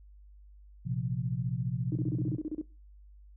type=chord; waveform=sine; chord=Bb suspended second; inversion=none; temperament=just; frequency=116.54 / 131.11 / 174.81 Hz; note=Bb2 / C3 / F3; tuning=0 / +4 / +2 cents; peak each=-35 / -32 / -36 dBFS; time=0.85-2.37 s; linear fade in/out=20 ms
type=tone bursts; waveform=sine; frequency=309 Hz; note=D#4; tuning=12 cents flat; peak=-31 dBFS; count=11; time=1.92-2.614 s; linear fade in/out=2 ms; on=34 ms; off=32 ms
effects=noise-tail reverb RT60 0.3 s tail -20 dB re dry + added 50 Hz sine -51 dBFS peak until 3.36 s